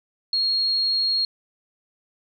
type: tone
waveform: sine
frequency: 4278 Hz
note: C8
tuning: 38 cents sharp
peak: -19 dBFS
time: 0.33-1.25 s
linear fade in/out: 2 ms
effects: none